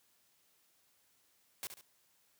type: noise with echo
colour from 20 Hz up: white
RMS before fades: -41 dBFS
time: 1.63-1.67 s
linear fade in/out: 0 ms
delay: 70 ms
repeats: 2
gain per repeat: -8 dB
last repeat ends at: 1.81 s
effects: white hiss -72 dBFS RMS until 2.39 s + high-pass 60 Hz 12 dB/octave